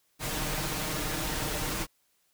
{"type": "noise with comb filter", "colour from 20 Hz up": "pink", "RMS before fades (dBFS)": -32, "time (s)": [0.19, 1.87], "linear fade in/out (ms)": 50, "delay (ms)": 6.5, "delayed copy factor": 0.6, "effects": ["white hiss -71 dBFS RMS until 2.33 s"]}